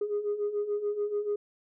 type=beating tone pair; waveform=sine; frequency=408.5 / 415.4 Hz; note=G#4 / G#4; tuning=-29 / 0 cents; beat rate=6.9 Hz; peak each=-33 / -28 dBFS; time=0.01-1.36 s; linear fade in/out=5 ms; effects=tanh soft clip ceiling -23 dBFS